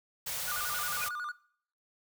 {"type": "band-stop noise", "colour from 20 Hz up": "white", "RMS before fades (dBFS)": -36, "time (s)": [0.26, 1.09], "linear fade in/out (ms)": 10, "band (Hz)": [190, 440], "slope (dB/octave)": 96}
{"type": "tone with vibrato", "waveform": "triangle", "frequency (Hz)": 1318.5, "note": "E6", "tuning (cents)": 0, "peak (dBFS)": -33, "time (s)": [0.47, 1.32], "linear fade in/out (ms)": 10, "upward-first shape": "square", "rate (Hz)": 11, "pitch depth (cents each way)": 170}
{"type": "tone with exponential growth", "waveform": "sine", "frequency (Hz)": 2457, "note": "D#7", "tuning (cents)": -22, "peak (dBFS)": -30, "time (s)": [0.96, 1.04], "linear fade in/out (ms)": 2, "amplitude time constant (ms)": 17}
{"effects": ["noise-tail reverb RT60 0.6 s tail -21 dB re dry"]}